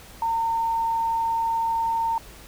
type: tone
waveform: sine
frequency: 912 Hz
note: A#5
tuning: 38 cents flat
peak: -21 dBFS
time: 0.22-2.18 s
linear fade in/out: 2 ms
effects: added 50 Hz sine -48 dBFS peak until 2.47 s + pink hiss -46 dBFS RMS until 2.47 s